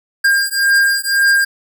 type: beating tone pair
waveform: square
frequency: 1605 / 1606.9 Hz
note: G6 / G6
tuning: +40 / +42 cents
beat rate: 1.9 Hz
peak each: -15 dBFS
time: 0.24-1.45 s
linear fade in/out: 10 ms
effects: none